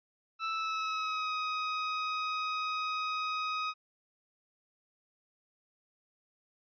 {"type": "tone with pitch glide", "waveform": "sawtooth", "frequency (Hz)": [1318.5, 1258.2], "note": ["E6", "D#6"], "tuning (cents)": [0, 19], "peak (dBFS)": -28, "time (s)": [0.39, 3.74], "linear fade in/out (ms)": 50, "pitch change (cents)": -81, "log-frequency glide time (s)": [0.51, 1.32], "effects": ["resampled to 11025 Hz"]}